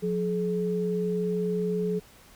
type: tone pair together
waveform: sine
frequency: 179.1 / 426 Hz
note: F3 / G#4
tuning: +44 / +44 cents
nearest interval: octave + minor third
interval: 1500 cents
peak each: -28 / -27 dBFS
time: 0.02-2 s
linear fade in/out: 20 ms
effects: pink hiss -54 dBFS RMS until 2.35 s